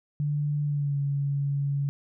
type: tone with pitch glide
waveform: sine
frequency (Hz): 146.83 to 140.93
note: D3 to C#3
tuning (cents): 0 to +29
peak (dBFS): -24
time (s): 0.2-1.89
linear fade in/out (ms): 0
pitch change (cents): -71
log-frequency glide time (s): 0.64-0.98
effects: none